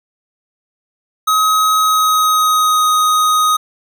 square tone with pitch glide, 1269 to 1250.8 Hz, D#6 to D#6, +34 to +9 cents, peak -11 dBFS, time 1.27-3.57 s, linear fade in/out 10 ms, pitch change -25 cents, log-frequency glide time 1.8-2.86 s, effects none

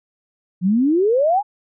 sine exponential sweep, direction up, 172 to 858 Hz, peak -13 dBFS, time 0.61-1.43 s, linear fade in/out 50 ms, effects none

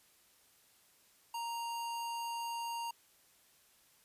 square tone, 932.3 Hz, A#5, in tune, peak -38 dBFS, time 1.34-2.91 s, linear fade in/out 5 ms, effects white hiss -67 dBFS RMS until 4.04 s + resampled to 32000 Hz

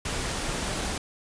pink noise, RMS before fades -30 dBFS, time 0.05-0.98 s, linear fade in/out 5 ms, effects resampled to 22050 Hz

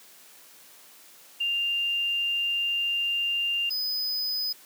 sine / square tone pair in turn, 2794 / 5010 Hz, F7 / D#8, 0 / +11 cents, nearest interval minor seventh, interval 1011 cents, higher second, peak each -24 / -27 dBFS, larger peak first, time 1.4-3.7 / 3.7-4.53 s, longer first, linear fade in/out 10 ms, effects white hiss -52 dBFS RMS until 4.65 s + high-pass 200 Hz 12 dB/octave

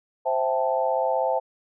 sine chord, A minor seventh, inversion first, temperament equal, 523.3 / 659.3 / 784 / 880 Hz, C5 / E5 / G5 / A5, 0 / 0 / 0 / 0 cents, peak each -25 / -26 / -28 / -27 dBFS, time 0.25-1.4 s, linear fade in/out 20 ms, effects none

